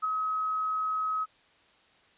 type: tone with ADSR envelope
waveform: sine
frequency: 1275 Hz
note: D#6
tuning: 42 cents sharp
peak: -24 dBFS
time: 0.02-1.26 s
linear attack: 24 ms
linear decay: 9 ms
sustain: -3 dB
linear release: 32 ms
effects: white hiss -62 dBFS RMS until 2.17 s + resampled to 8000 Hz

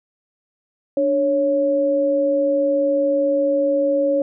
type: tone pair together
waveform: sine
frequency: 293.7 / 554.4 Hz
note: D4 / C#5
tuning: 0 / 0 cents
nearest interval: major seventh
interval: 1100 cents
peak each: -22 / -16 dBFS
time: 0.97-4.22 s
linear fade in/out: 2 ms
effects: none

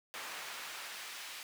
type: noise with high-pass filter sweep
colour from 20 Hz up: brown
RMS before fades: -45 dBFS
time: 0.14-1.43 s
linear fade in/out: 0 ms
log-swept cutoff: 1300 to 2300 Hz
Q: 0.73
effects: none

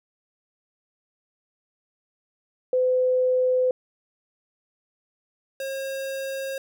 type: tone pair in turn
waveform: sine / square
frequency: 508 / 539.3 Hz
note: B4 / C#5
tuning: +49 / -48 cents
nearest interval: minor second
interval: 103 cents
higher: second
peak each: -18 / -29 dBFS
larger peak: first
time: 2.73-3.71 / 5.6-6.58 s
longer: neither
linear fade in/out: 2 ms
effects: none

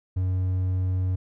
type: tone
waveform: triangle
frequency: 92.5 Hz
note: F#2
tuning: in tune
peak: -20 dBFS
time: 0.16-1.16 s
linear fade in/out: 10 ms
effects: none

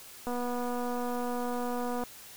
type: click train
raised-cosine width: 1 ms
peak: -22 dBFS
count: 432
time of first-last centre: 0.27-2.036 s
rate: 244 Hz
effects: white hiss -49 dBFS RMS until 2.36 s

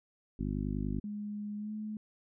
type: harmonic tone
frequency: 50.3 Hz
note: G1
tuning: 45 cents sharp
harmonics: 1 / 2 / 3 / 4 / 5 / 6 / 7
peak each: -37 / -40 / -39 / -38 / -38 / -45 / -47 dBFS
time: 0.39-1 s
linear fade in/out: 5 ms
type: tone with pitch glide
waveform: sine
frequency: 207.7 to 213.9 Hz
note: G#3 to A3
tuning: 0 to -49 cents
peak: -36 dBFS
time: 1.04-1.97 s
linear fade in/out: 2 ms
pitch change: +51 cents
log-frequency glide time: 1.57-1.72 s
effects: none

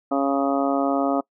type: harmonic tone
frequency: 138.59 Hz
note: C#3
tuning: in tune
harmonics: 2 / 3 / 4 / 5 / 6 / 7 / 8 / 9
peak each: -22 / -31 / -26 / -25 / -32 / -36 / -35 / -30 dBFS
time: 0.11-1.21 s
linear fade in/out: 10 ms
effects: noise-tail reverb RT60 0.1 s tail -24 dB re dry

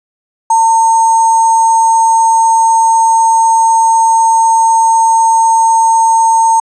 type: tone with sample-and-hold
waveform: sine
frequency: 904 Hz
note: A5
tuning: 47 cents sharp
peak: -5 dBFS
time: 0.5-6.6 s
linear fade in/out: 5 ms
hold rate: 7350 Hz
effects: resampled to 22050 Hz

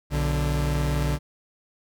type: tone pair together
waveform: 40% pulse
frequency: 61.74 / 147.31 Hz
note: B1 / D3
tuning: 0 / +6 cents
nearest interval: octave + minor third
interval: 1506 cents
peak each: -24 dBFS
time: 0.1-1.19 s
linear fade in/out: 50 ms
effects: none

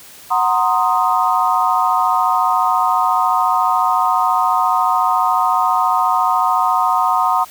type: chord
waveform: sine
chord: C half-diminished seventh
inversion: second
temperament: equal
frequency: 740 / 932.3 / 1046.5 / 1244.5 Hz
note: Gb5 / Bb5 / C6 / Eb6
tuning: 0 / 0 / 0 / 0 cents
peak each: -18 dBFS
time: 0.3-7.45 s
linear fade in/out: 20 ms
effects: white hiss -40 dBFS RMS until 7.5 s

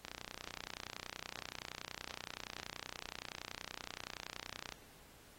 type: click train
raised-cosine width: 0.2 ms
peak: -25 dBFS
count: 144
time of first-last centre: 0.05-4.723 s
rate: 30.6 Hz
effects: pink hiss -61 dBFS RMS until 5.38 s + AAC 48 kbps

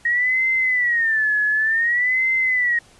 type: tone with vibrato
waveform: sine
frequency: 1876 Hz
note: A#6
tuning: 11 cents sharp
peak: -16 dBFS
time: 0.05-2.79 s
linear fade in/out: 5 ms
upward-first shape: sine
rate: 0.55 Hz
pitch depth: 170 cents each way
effects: pink hiss -51 dBFS RMS until 2.99 s + resampled to 24000 Hz

